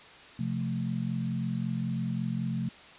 sine chord, F major, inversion second, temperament equal, 130.81 / 174.61 / 220 Hz, C3 / F3 / A3, 0 / 0 / 0 cents, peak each -33 dBFS, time 0.39-2.69 s, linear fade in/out 5 ms, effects white hiss -50 dBFS RMS until 2.98 s + resampled to 8000 Hz

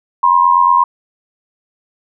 sine tone pair together, 969.5 / 1058 Hz, B5 / C6, -32 / +19 cents, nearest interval major second, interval 151 cents, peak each -10 dBFS, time 0.23-0.84 s, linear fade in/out 5 ms, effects none

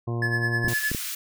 harmonic tone, 117.7 Hz, A#2, 17 cents sharp, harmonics 1 / 2 / 3 / 4 / 5 / 6 / 7 / 8 / 9, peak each -26 / -36 / -33 / -41 / -44 / -41 / -50 / -49 / -42 dBFS, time 0.07-0.74 s, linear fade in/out 10 ms
triangle tone with tremolo, 1718 Hz, A6, 42 cents flat, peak -20 dBFS, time 0.22-0.91 s, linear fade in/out 2 ms, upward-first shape sine, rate 9.7 Hz, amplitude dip 70%
clicks, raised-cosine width 3 ms, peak -16 dBFS, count 4, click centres 0.647 / 0.679 / 0.916 / 0.948 s
white high-pass noise, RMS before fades -32 dBFS, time 0.68-1.15 s, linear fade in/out 5 ms, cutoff 1400 Hz, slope 24 dB/octave
effects none

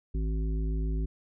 harmonic tone, 53.6 Hz, A1, 45 cents flat, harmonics 1 / 3 / 5 / 7, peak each -27 / -37 / -41 / -44 dBFS, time 0.14-1.06 s, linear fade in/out 10 ms, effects none

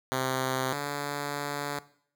5% pulse tone pair in turn, 130.81 / 144.04 Hz, C3 / D3, 0 / -33 cents, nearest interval major second, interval 167 cents, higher second, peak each -16 / -20 dBFS, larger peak first, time 0.12-0.73 / 0.73-1.79 s, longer second, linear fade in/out 0 ms, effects noise-tail reverb RT60 0.6 s tail -18 dB re dry

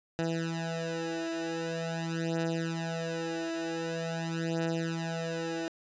15% pulse beating tone pair, 164.81 / 165.26 Hz, E3 / E3, 0 / +5 cents, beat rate 0.45 Hz, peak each -28 dBFS, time 0.19-5.68 s, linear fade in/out 0 ms, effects resampled to 16000 Hz

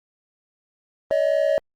triangle tone pair together, 568 / 630 Hz, C#5 / D#5, +42 / +21 cents, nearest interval major second, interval 179 cents, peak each -18 dBFS, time 1.11-1.58 s, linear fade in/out 0 ms, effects Opus 32 kbps

